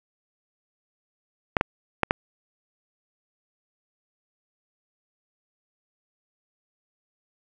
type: clicks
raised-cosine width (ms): 0.5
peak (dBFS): -4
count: 4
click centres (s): 1.568 / 1.611 / 2.033 / 2.109
effects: none